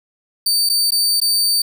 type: tone with dropouts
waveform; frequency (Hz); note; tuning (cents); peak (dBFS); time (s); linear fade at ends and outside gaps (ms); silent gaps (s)
sawtooth; 4599; D8; -37; -11; 0.46-1.62; 5; 0.691-0.697 / 0.907-0.919 / 1.202-1.215
effects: none